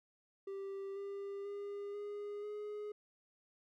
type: tone with pitch steps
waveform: triangle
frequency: 392 / 398.4 / 404.9 / 411.5 / 418.2 Hz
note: G4 / G4 / G#4 / G#4 / G#4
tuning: 0 / +28 / -44 / -16 / +12 cents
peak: -39 dBFS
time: 0.47-2.92 s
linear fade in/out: 5 ms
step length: 490 ms
effects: none